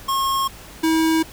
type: tone pair in turn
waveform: square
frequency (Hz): 1082 / 321.7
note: C#6 / E4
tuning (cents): -42 / -42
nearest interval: octave + major sixth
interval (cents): 2100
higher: first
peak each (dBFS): -19 / -16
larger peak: second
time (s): 0.08-0.48 / 0.83-1.23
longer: neither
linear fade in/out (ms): 10
effects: added 50 Hz sine -45 dBFS peak until 1.32 s + pink hiss -41 dBFS RMS until 1.32 s